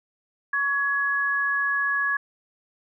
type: tone pair together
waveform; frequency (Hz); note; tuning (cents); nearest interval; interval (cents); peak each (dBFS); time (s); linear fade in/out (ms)
sine; 1121.3 / 1682; C#6 / G#6; +20 / +22; perfect fifth; 702; -28 / -22; 0.53-2.17; 5
effects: none